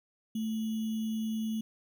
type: tone with sample-and-hold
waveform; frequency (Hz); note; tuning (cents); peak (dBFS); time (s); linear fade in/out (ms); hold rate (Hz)
sine; 220; A3; 0; -30; 0.35-1.61; 5; 3150
effects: none